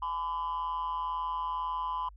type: tone with amplitude modulation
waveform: sine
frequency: 1010 Hz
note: B5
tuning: 39 cents sharp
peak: -25 dBFS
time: 0.02-2.09 s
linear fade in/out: 5 ms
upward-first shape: sine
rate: 162 Hz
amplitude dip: 80%
effects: tanh soft clip ceiling -27 dBFS + added 50 Hz sine -49 dBFS peak until 2.16 s